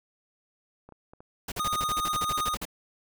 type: clicks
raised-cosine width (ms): 1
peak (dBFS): -34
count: 4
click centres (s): 0.89 / 0.923 / 1.135 / 1.205
type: noise bursts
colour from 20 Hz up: pink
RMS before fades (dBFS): -34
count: 15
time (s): 1.48-2.653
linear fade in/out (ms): 5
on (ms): 39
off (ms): 42
type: tone with tremolo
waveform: square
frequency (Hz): 1234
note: D#6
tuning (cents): -15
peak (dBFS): -26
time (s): 1.59-2.55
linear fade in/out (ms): 10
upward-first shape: sine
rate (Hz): 16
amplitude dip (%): 30
effects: none